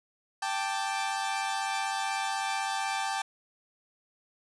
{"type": "chord", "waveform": "sawtooth", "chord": "G suspended second", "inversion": "none", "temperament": "equal", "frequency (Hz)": [784, 880, 1174.7], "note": ["G5", "A5", "D6"], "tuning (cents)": [0, 0, 0], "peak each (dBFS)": [-28, -30, -34], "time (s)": [0.42, 3.22], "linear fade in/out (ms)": 5, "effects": ["resampled to 22050 Hz", "9-bit"]}